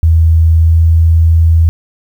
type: tone with pitch glide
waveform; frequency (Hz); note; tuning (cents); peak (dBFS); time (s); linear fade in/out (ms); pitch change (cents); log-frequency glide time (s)
sine; 81.3 to 81.96; E2 to E2; -23 to -9; -4; 0.03-1.69; 0; +14; 0.61-0.72
effects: 7-bit